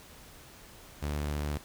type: tone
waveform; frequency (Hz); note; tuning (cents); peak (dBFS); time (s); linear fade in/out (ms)
sawtooth; 73.7; D2; +7; -27; 1.02-1.58; 10
effects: pink hiss -52 dBFS RMS until 1.64 s